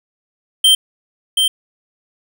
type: tone with echo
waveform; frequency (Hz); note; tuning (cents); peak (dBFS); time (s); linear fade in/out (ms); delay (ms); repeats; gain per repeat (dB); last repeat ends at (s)
square; 3136; G7; 0; -8; 0.64-0.75; 5; 730; 1; -4; 1.48
effects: none